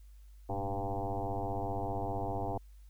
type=tone with frequency modulation; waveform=sine; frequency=392 Hz; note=G4; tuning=in tune; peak=-32 dBFS; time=0.49-2.58 s; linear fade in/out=5 ms; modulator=99.9 Hz; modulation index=4.7; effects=added 50 Hz sine -51 dBFS peak until 2.89 s + white hiss -72 dBFS RMS until 2.89 s